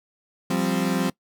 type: chord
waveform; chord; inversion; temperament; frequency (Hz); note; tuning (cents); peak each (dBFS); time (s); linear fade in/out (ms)
35% pulse; F suspended second; none; equal; 174.61 / 196 / 261.6; F3 / G3 / C4; 0 / 0 / 0; -24; 0.5-1.1; 5
effects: noise-tail reverb RT60 0.1 s tail -22 dB re dry